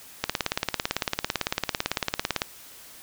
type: click train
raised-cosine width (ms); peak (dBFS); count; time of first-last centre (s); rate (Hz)
0.2; -6; 40; 0.24-2.419; 17.9
effects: white hiss -47 dBFS RMS until 3.02 s